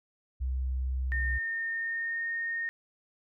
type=tone; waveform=sine; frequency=64.5 Hz; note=C2; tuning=24 cents flat; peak=-28 dBFS; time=0.4-1.39 s; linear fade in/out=20 ms
type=tone with pitch glide; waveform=sine; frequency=1826 to 1843 Hz; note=A#6 to A#6; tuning=-36 to -20 cents; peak=-30 dBFS; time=1.12-2.69 s; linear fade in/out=0 ms; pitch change=+16 cents; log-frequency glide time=1.7-2.29 s
effects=none